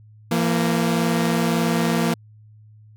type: tone pair together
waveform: sawtooth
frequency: 168.8 / 232.3 Hz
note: E3 / A#3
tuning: +41 / -6 cents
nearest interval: tritone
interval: 553 cents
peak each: -17 dBFS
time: 0.31-2.14 s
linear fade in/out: 5 ms
effects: added 107 Hz sine -45 dBFS peak until 2.96 s